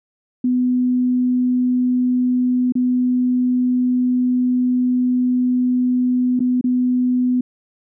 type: tone with dropouts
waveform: sine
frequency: 250 Hz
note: B3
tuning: 21 cents sharp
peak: -14 dBFS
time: 0.44-7.41 s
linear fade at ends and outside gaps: 5 ms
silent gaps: 2.723-2.753 / 6.394-6.403 / 6.612-6.641 s
effects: none